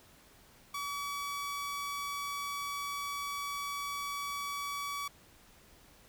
sawtooth tone, 1140 Hz, C#6, 48 cents sharp, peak -32 dBFS, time 0.74-5.08 s, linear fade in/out 5 ms, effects pink hiss -60 dBFS RMS until 6.08 s

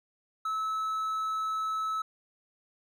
triangle tone, 1300 Hz, E6, 24 cents flat, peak -27 dBFS, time 0.45-2.02 s, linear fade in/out 5 ms, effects none

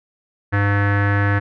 square tone with low-pass filter, 101.1 Hz, G#2, 46 cents flat, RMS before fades -17 dBFS, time 0.52-1.4 s, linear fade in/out 20 ms, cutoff 1700 Hz, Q 5.9, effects none

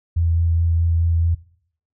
sine tone with vibrato, 83.6 Hz, E2, 25 cents sharp, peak -15 dBFS, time 0.16-1.35 s, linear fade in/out 10 ms, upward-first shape sine, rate 4.7 Hz, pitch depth 14 cents each way, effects noise-tail reverb RT60 0.6 s tail -20 dB re dry

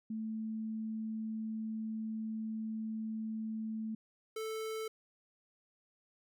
sine / square tone pair in turn, 220 / 440 Hz, A3 / A4, 0 / 0 cents, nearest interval octave, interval 1200 cents, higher second, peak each -36 / -38 dBFS, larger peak first, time 0.1-3.95 / 4.36-4.88 s, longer first, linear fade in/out 5 ms, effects none

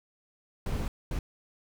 brown noise bursts at uneven times, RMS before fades -31 dBFS, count 2, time 0.66-0.88 / 1.11-1.19 s, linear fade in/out 2 ms, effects none

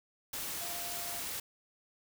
sine tone in noise, 696 Hz, F5, 6 cents flat, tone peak -46 dBFS, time 0.61-1.2 s, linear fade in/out 5 ms, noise white, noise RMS -39 dBFS, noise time 0.33-1.4 s, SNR -10 dB, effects none

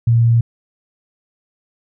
sine tone, 116.54 Hz, A#2, in tune, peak -9 dBFS, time 0.07-0.41 s, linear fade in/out 5 ms, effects none

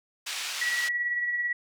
pink band-pass noise, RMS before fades -34 dBFS, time 0.26-0.89 s, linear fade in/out 10 ms, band 2000 to 7000 Hz, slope 12 dB/octave
sine tone with tremolo, 1933 Hz, B6, 38 cents flat, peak -24 dBFS, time 0.61-1.53 s, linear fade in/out 5 ms, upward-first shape sine, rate 18 Hz, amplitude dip 40%
effects none

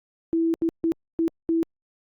sine tone bursts at uneven times, 329.6 Hz, E4, in tune, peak -19 dBFS, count 5, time 0.33-0.54 / 0.62-0.69 / 0.84-0.92 / 1.19-1.28 / 1.49-1.63 s, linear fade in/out 0 ms, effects Opus 48 kbps

